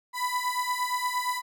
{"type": "beating tone pair", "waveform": "35% pulse", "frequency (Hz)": [990, 998.6], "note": ["B5", "B5"], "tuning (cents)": [4, 19], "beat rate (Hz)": 8.6, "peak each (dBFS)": [-28, -28], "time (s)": [0.13, 1.42], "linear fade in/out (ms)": 50, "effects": []}